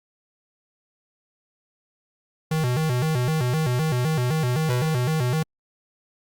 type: tone with vibrato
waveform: square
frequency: 140 Hz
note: C#3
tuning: 18 cents sharp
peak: -21 dBFS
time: 2.51-5.43 s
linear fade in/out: 5 ms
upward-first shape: square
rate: 3.9 Hz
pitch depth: 210 cents each way
type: tone with exponential decay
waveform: sawtooth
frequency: 493.9 Hz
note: B4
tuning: in tune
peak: -23 dBFS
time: 4.7-5.26 s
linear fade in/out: 1 ms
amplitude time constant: 120 ms
effects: Opus 48 kbps